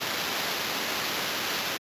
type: noise with sample-and-hold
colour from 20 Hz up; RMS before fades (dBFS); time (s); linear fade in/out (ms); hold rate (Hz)
blue; -30; 0-1.78; 20; 8820
effects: high-pass 150 Hz 12 dB/octave + resampled to 32000 Hz